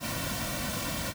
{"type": "noise with comb filter", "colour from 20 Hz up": "pink", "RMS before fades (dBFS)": -33, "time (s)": [0, 1.14], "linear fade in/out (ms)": 50, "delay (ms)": 2.4, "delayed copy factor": -1, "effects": []}